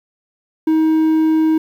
triangle tone, 316.5 Hz, D#4, 30 cents sharp, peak -9 dBFS, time 0.67-1.58 s, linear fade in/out 5 ms, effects 8-bit

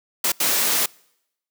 white noise bursts at uneven times, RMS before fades -20 dBFS, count 2, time 0.24-0.32 / 0.4-0.86 s, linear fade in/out 5 ms, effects noise-tail reverb RT60 0.8 s tail -26 dB re dry + high-pass 200 Hz 12 dB/octave

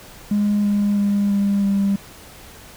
triangle tone with pitch steps, 206.4 / 204.4 / 202.4 / 200.4 / 198.45 Hz, G#3 / G#3 / G#3 / G3 / G3, -10 / -27 / -44 / +38 / +22 cents, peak -12 dBFS, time 0.31-1.96 s, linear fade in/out 5 ms, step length 330 ms, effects tanh soft clip ceiling -12 dBFS + pink hiss -42 dBFS RMS until 2.76 s

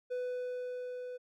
triangle tone with level ramp, 498.1 Hz, B4, 15 cents sharp, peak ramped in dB -31 to -38 dBFS, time 0.1-1.18 s, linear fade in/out 20 ms, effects none

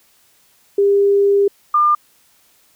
sine tone pair in turn, 400.7 / 1200.7 Hz, G4 / D6, +38 / +38 cents, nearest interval octave + perfect fifth, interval 1900 cents, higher second, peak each -10 dBFS, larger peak neither, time 0.78-1.48 / 1.74-1.95 s, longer first, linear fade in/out 5 ms, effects white hiss -55 dBFS RMS until 2.75 s

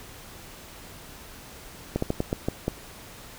slowing click train, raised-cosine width 2 ms, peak -11 dBFS, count 7, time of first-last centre 1.96-2.681 s, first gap 64 ms, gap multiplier 1.25, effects pink hiss -45 dBFS RMS until 3.38 s

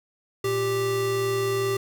square tone pair together, 116.54 / 392 Hz, A#2 / G4, 0 / 0 cents, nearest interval octave + major sixth, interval 2100 cents, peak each -32 / -24 dBFS, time 0.44-1.77 s, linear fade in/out 5 ms, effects none

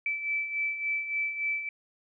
sine beating tone pair, 2314 / 2317.5 Hz, D7 / D7, -26 / -24 cents, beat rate 3.5 Hz, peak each -36 / -29 dBFS, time 0.06-1.69 s, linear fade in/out 2 ms, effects none

